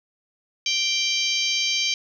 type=harmonic tone; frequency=784 Hz; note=G5; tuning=in tune; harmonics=3 / 4 / 5 / 6 / 7 / 8; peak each=-27 / -25 / -30 / -28 / -31 / -30 dBFS; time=0.66-1.94 s; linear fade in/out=2 ms; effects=9-bit